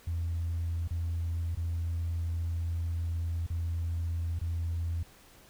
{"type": "tone with dropouts", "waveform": "sine", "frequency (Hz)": 84, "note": "E2", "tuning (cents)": 33, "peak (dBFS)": -28, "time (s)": [0.07, 5.03], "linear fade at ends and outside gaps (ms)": 5, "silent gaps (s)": [[0.877, 0.907], [1.55, 1.571], [3.466, 3.501], [4.39, 4.413]], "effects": ["tanh soft clip ceiling -26 dBFS", "pink hiss -57 dBFS RMS until 5.49 s"]}